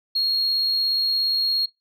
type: tone with amplitude modulation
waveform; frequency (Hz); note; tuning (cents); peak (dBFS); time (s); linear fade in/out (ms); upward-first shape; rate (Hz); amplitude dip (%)
sine; 4282; C8; +39; -16; 0.15-1.66; 10; sine; 77.1; 30
effects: noise-tail reverb RT60 0.2 s tail -23 dB re dry + tanh soft clip ceiling -16 dBFS